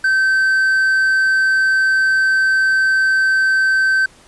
triangle tone, 1547 Hz, G6, 23 cents flat, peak -10 dBFS, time 0.04-4.06 s, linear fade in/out 5 ms, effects pink hiss -47 dBFS RMS until 4.27 s + resampled to 24000 Hz

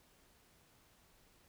silence, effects pink hiss -68 dBFS RMS until 1.48 s

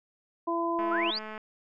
harmonic tone, 337.3 Hz, E4, 40 cents sharp, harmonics 1 / 2 / 3, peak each -30 / -33 / -30 dBFS, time 0.47-1.11 s, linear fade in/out 10 ms
click train, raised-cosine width 0.5 ms, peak -26 dBFS, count 128, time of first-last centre 0.79-1.378 s, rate 216 Hz
sine exponential sweep, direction up, 1244.5 to 5030 Hz, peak -29 dBFS, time 0.91-1.19 s, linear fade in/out 10 ms
effects none

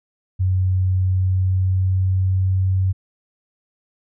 sine tone with pitch glide, 93 to 94.3 Hz, F#2 to F#2, +9 to +33 cents, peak -15 dBFS, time 0.39-2.93 s, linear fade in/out 20 ms, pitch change +24 cents, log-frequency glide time 0.92-2.68 s, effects none

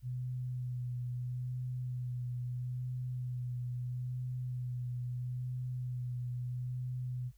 sine tone with vibrato, 124.6 Hz, B2, 16 cents sharp, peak -35 dBFS, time 0.02-7.32 s, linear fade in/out 50 ms, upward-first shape sine, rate 0.76 Hz, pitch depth 20 cents each way, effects added 50 Hz sine -59 dBFS peak until 7.37 s + white hiss -75 dBFS RMS until 7.37 s

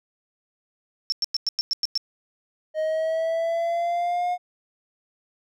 sine tone bursts, 5400 Hz, E8, 41 cents sharp, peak -20 dBFS, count 8, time 1.1-1.976 s, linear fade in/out 0 ms, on 22 ms, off 100 ms
triangle linear sweep, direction up, 622.3 to 719 Hz, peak -20 dBFS, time 2.74-4.38 s, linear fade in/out 50 ms
effects none

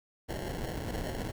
pink noise with sample-and-hold, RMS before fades -36 dBFS, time 0.28-1.32 s, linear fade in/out 20 ms, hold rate 1225 Hz, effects none

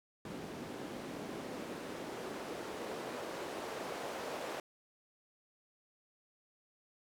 white noise with band-pass filter sweep, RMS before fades -43 dBFS, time 0.25-4.6 s, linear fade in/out 2 ms, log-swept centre 250 to 550 Hz, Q 1.3, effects none

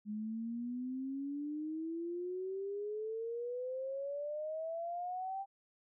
sine exponential sweep, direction up, 207.7 to 791 Hz, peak -37 dBFS, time 0.05-5.46 s, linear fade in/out 50 ms, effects none

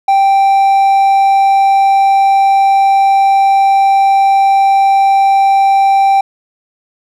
triangle tone, 784 Hz, G5, in tune, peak -4 dBFS, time 0.08-6.21 s, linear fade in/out 5 ms, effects none

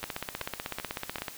two click trains, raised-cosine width 0.3 ms, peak -16 / -19 dBFS, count 21 / 4, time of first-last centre 0.04-1.282 / 0.03-1.184 s, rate 16.1 / 2.6 Hz, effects white hiss -46 dBFS RMS until 1.37 s

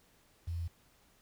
sine tone with quantisation, 84.8 Hz, E2, 50 cents sharp, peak -34 dBFS, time 0.47-0.68 s, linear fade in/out 10 ms, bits 10, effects pink hiss -67 dBFS RMS until 1.21 s

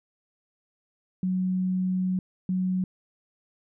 sine tone bursts at uneven times, 185 Hz, F#3, in tune, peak -23 dBFS, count 2, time 1.23-2.19 / 2.49-2.84 s, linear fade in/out 2 ms, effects none

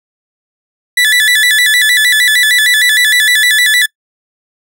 30% pulse tone with vibrato, 1846 Hz, A#6, 17 cents flat, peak -4 dBFS, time 0.97-3.86 s, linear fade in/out 5 ms, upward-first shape square, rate 6.5 Hz, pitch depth 110 cents each way, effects noise-tail reverb RT60 0.1 s tail -23 dB re dry

